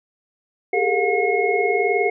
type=tone cluster; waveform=sine; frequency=393.9 / 413.4 / 455.4 / 716 / 2165 Hz; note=G4 / G#4 / A#4 / F5 / C#7; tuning=+8 / -8 / -40 / +43 / -41 cents; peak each=-23 dBFS; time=0.73-2.1 s; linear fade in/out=5 ms; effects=none